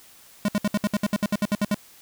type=tone bursts; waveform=square; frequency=206.2 Hz; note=G#3; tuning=12 cents flat; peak=-20 dBFS; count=14; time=0.45-1.745 s; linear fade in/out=2 ms; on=34 ms; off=63 ms; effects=white hiss -51 dBFS RMS until 2.01 s